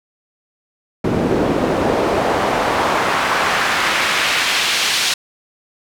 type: noise with band-pass filter sweep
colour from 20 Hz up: pink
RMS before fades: -17 dBFS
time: 1.04-5.14 s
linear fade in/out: 5 ms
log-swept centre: 280 to 4000 Hz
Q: 1
effects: none